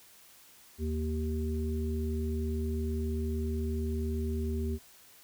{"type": "harmonic tone", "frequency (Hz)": 77.6, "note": "D#2", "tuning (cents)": -4, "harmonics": [1, 3, 5], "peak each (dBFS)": [-31, -36, -38], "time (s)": [0.78, 4.79], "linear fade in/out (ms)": 50, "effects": ["white hiss -57 dBFS RMS until 5.23 s"]}